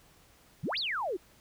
sine exponential two-way sweep, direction up then down, 114.5 to 4978 to 327.1 Hz, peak -30 dBFS, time 0.63-1.17 s, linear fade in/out 10 ms, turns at 0.78 s, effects pink hiss -61 dBFS RMS until 1.4 s

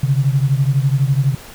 sine beating tone pair, 133.3 / 145.3 Hz, C3 / D3, +33 / -18 cents, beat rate 12 Hz, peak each -14 / -17 dBFS, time 0.03-1.35 s, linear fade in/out 5 ms, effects pink hiss -38 dBFS RMS until 1.54 s

